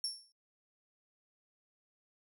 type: tone with exponential decay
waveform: 35% pulse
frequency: 5460 Hz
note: F8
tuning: 40 cents flat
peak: -29 dBFS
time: 0.04-0.32 s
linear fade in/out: 1 ms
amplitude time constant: 59 ms
effects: noise-tail reverb RT60 0.1 s tail -22 dB re dry